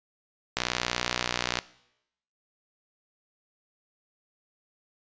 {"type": "click train", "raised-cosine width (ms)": 0.2, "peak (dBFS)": -8, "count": 63, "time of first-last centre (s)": [0.57, 1.588], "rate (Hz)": 60.9, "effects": ["noise-tail reverb RT60 0.8 s tail -19 dB re dry", "resampled to 16000 Hz"]}